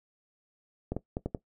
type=clicks; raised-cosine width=2 ms; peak=-18 dBFS; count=5; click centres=0.92 / 0.966 / 1.169 / 1.26 / 1.348 s; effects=noise-tail reverb RT60 0.1 s tail -17 dB re dry